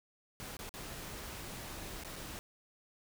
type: noise with dropouts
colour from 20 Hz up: pink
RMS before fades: -45 dBFS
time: 0.4-2.39 s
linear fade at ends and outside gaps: 0 ms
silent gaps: 0.568-0.591 / 0.692-0.74 / 2.036-2.047 / 2.158-2.162 s
effects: none